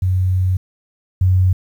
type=tone pair in turn; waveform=sine; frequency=92.5 / 92.5 Hz; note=F#2 / F#2; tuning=0 / 0 cents; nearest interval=unison; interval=0 cents; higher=neither; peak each=-13 / -10 dBFS; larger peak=second; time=0.02-0.57 / 1.21-1.53 s; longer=first; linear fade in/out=5 ms; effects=8-bit